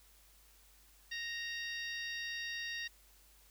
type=harmonic tone with a mistuned harmonic; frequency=932.3 Hz; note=A#5; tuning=in tune; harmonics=2 / 3 / 4 / 5 / 6; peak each=-41 / -46 / -46 / -50 / -50 dBFS; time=1.11-2.88 s; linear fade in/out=10 ms; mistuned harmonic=3; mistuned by=-18 cents; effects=added 50 Hz sine -65 dBFS peak until 3.5 s + white hiss -65 dBFS RMS until 3.5 s